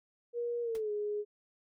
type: tone with pitch glide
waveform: sine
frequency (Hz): 475.9 to 416.7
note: A#4 to G#4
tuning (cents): +36 to +6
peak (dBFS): -32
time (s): 0.33-1.25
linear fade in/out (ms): 50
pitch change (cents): -230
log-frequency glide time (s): 0.62-0.91
type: noise with exponential decay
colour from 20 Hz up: pink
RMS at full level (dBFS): -46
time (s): 0.75-0.82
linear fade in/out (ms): 0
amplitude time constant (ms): 15
effects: none